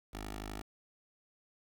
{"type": "tone with notch filter", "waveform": "10% pulse", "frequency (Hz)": 51.9, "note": "G#1", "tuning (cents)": 0, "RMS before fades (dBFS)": -43, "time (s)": [0.13, 0.62], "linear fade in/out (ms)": 10, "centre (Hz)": 140, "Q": 0.62, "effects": ["10-bit"]}